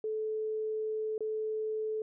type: tone with dropouts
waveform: sine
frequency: 434.4 Hz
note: A4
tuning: 22 cents flat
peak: -31 dBFS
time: 0.04-2.02 s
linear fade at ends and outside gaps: 2 ms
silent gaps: 1.18-1.206 s
effects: none